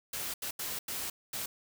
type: noise bursts at uneven times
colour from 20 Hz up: white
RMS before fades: -37 dBFS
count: 5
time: 0.13-0.34 / 0.42-0.51 / 0.59-0.79 / 0.88-1.1 / 1.33-1.46 s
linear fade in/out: 5 ms
effects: none

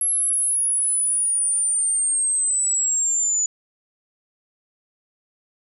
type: linear sweep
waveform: sine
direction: down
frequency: 11175 to 6900 Hz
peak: -18 dBFS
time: 0.01-3.46 s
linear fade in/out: 2 ms
effects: none

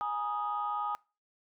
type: chord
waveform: sine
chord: Ab suspended second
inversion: none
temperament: equal with one note detuned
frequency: 830.6 / 954.1 / 1244.5 Hz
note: Ab5 / Bb5 / Eb6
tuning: 0 / +40 / 0 cents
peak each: -34 / -38 / -33 dBFS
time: 0.01-0.95 s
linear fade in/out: 0 ms
effects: noise-tail reverb RT60 0.3 s tail -24 dB re dry + tanh soft clip ceiling -23 dBFS

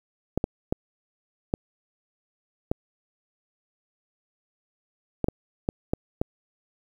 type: clicks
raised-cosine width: 2 ms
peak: -10 dBFS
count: 10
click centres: 0.376 / 0.441 / 0.725 / 1.539 / 2.715 / 5.243 / 5.285 / 5.689 / 5.935 / 6.215 s
effects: 8-bit

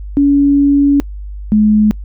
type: tone pair in turn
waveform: sine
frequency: 282.9 / 212.5 Hz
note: C#4 / G#3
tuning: +35 / +40 cents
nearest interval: perfect fourth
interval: 495 cents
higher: first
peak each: -6 dBFS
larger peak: neither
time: 0.17-1 / 1.52-1.91 s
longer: first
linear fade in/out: 0 ms
effects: noise-tail reverb RT60 0.1 s tail -25 dB re dry + added 50 Hz sine -23 dBFS peak until 2.04 s

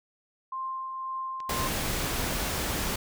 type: tone with tremolo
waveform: sine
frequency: 1052 Hz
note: C6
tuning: 9 cents sharp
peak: -30 dBFS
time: 0.52-1.68 s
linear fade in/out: 5 ms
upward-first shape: triangle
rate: 1.9 Hz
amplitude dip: 35%
type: clicks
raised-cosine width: 0.2 ms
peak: -28 dBFS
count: 2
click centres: 1.403 / 1.632 s
type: noise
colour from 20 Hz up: pink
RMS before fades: -30 dBFS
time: 1.49-2.96 s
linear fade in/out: 5 ms
effects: none

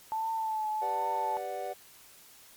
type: tone with vibrato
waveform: sine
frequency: 877 Hz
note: A5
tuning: 6 cents flat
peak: -29 dBFS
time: 0.12-1.37 s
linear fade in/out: 0 ms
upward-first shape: triangle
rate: 1.3 Hz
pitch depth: 44 cents each way
type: chord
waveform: triangle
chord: G major seventh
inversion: none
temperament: equal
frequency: 392 / 493.9 / 587.3 / 740 Hz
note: G4 / B4 / D5 / F#5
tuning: 0 / 0 / 0 / 0 cents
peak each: -40 / -39 / -37 / -35 dBFS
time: 0.81-1.74 s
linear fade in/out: 20 ms
effects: white hiss -55 dBFS RMS until 2.56 s + MP3 96 kbps

